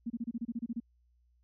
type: tone bursts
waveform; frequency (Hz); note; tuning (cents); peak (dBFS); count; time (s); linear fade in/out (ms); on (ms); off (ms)
sine; 233.1; A#3; 0; -32; 11; 0.06-0.802; 10; 42; 28
effects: added 60 Hz sine -66 dBFS peak until 1.43 s